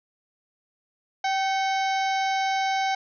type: harmonic tone with a mistuned harmonic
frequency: 772 Hz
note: G5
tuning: 27 cents flat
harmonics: 1 / 2 / 3 / 4 / 5 / 6 / 7 / 8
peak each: -23 / -33 / -32 / -39 / -38 / -42 / -40 / -42 dBFS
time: 1.24-2.95 s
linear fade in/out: 5 ms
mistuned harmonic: 3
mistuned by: -83 cents
effects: none